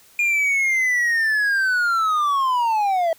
triangle linear sweep, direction down, 2427 to 643 Hz, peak -15 dBFS, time 0.19-3.13 s, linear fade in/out 2 ms, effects white hiss -52 dBFS RMS until 3.18 s

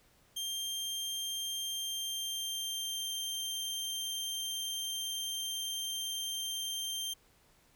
sawtooth tone with pitch glide, 3181 to 3159 Hz, G7 to G7, +25 to +13 cents, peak -32 dBFS, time 0.36-7.14 s, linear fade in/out 10 ms, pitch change -12 cents, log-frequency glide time 1.51-3.14 s, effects pink hiss -66 dBFS RMS until 7.75 s

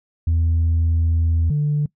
sine tone pair in turn, 82.3 / 147.83 Hz, E2 / D3, -2 / +12 cents, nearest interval minor seventh, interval 1014 cents, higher second, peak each -13 / -15 dBFS, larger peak first, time 0.27-1.5 / 1.5-1.86 s, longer first, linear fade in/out 5 ms, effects noise-tail reverb RT60 0.1 s tail -22 dB re dry + tanh soft clip ceiling -13 dBFS

